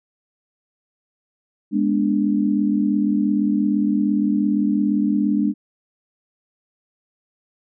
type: chord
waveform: sine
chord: G# diminished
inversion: none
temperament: equal with one note detuned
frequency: 207.7 / 245.1 / 293.7 Hz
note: G#3 / B3 / D4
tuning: 0 / -13 / 0 cents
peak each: -19 / -24 / -20 dBFS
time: 1.71-5.54 s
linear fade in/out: 50 ms
effects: none